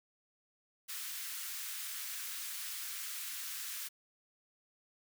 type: high-pass noise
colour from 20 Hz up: white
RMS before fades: -42 dBFS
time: 0.88-3.89 s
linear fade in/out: 20 ms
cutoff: 1300 Hz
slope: 24 dB/octave
effects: none